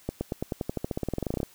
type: accelerating click train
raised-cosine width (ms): 2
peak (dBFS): -15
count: 22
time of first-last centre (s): 0.09-1.431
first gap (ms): 120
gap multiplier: 0.93
effects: white hiss -56 dBFS RMS until 1.54 s

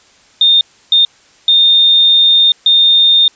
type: tone bursts at uneven times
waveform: sine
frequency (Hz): 3643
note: A#7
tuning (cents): -41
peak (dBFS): -5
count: 4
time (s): 0.41-0.61 / 0.92-1.05 / 1.48-2.52 / 2.66-3.28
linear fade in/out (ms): 2
effects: white hiss -47 dBFS RMS until 3.35 s + resampled to 16000 Hz

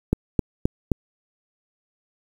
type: click train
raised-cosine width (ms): 3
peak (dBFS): -5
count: 4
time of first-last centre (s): 0.13-0.917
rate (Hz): 3.81
effects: 7-bit

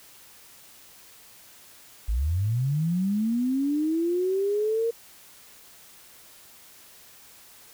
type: linear sweep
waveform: sine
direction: up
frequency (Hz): 49 to 466.2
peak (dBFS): -22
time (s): 2.08-4.91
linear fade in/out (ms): 10
effects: white hiss -51 dBFS RMS until 7.73 s

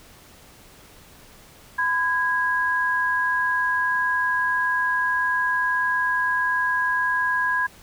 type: tone pair together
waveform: sine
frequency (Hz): 1007 / 1646.4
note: B5 / G#6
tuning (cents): +33 / -16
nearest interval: major sixth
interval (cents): 851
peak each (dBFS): -24 / -21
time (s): 1.78-7.67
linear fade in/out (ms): 10
effects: pink hiss -49 dBFS RMS until 7.82 s

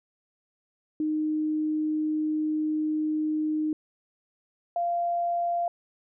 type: tone pair in turn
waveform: sine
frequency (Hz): 308.2 / 691.9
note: D#4 / F5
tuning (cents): -16 / -16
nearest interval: octave + major second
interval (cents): 1400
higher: second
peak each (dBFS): -24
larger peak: neither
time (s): 1-3.73 / 4.76-5.68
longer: first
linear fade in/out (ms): 2
effects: none

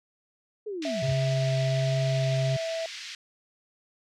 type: linear sweep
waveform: sine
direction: down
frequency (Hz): 440 to 76.2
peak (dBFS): -31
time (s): 0.66-1.13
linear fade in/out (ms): 10
type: band-pass noise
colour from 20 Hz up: pink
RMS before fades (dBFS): -40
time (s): 0.82-3.15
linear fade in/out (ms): 2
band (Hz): 2000 to 5700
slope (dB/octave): 24
type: tone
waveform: triangle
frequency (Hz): 656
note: E5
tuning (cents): -9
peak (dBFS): -27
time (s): 0.85-2.86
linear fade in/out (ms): 2
type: tone with vibrato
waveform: triangle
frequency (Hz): 135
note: C#3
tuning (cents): -45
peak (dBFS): -22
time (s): 1.02-2.57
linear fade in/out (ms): 10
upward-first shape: sine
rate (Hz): 1.3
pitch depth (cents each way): 9
effects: none

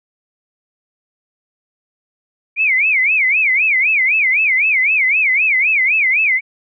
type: tone with vibrato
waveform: sine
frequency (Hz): 2300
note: D7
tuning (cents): -37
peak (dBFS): -11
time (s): 2.56-6.41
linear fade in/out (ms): 50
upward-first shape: sine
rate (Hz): 3.9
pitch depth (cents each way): 230
effects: none

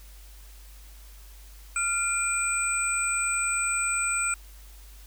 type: tone cluster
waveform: sine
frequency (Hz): 1389 / 2407 / 8030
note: F6 / D7 / B8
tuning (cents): -10 / +42 / +28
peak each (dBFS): -29 / -30 / -27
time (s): 1.76-4.34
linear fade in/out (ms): 2
effects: added 50 Hz sine -45 dBFS peak until 5.06 s + white hiss -54 dBFS RMS until 5.06 s

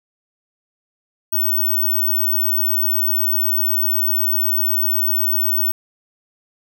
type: tone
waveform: sine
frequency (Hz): 15804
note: B9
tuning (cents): 0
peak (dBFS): -15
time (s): 1.32-5.72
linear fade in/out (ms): 10
effects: none

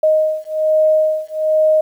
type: beating tone pair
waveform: sine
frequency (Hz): 622.3 / 623.5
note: D#5 / D#5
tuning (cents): 0 / +3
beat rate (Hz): 1.2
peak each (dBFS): -15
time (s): 0.03-1.81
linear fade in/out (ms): 5
effects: 8-bit

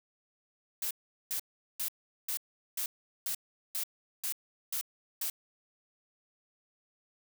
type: noise bursts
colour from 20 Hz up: blue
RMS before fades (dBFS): -34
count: 10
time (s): 0.82-5.3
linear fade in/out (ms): 2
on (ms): 88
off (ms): 400
effects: none

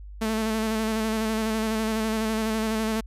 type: tone with vibrato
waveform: sawtooth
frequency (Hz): 220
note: A3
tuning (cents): 0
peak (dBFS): -20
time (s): 0.21-3.01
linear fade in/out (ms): 10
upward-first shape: square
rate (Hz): 12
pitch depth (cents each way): 23
effects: added 50 Hz sine -38 dBFS peak until 3.06 s + resampled to 32000 Hz

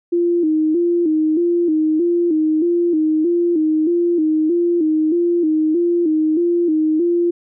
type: tone with vibrato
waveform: sine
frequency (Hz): 328.3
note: E4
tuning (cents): -7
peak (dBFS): -13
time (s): 0.12-7.31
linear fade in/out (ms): 10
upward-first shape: square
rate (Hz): 1.6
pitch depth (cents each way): 90
effects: none

